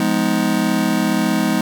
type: chord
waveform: square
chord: F half-diminished seventh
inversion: none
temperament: just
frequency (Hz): 174.61 / 209.5 / 251.4 / 314.3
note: F3 / Ab3 / Cb4 / Eb4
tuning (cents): 0 / +15 / +31 / +18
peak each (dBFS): -24 / -20 / -22 / -22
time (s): 0-1.61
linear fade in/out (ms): 2
effects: none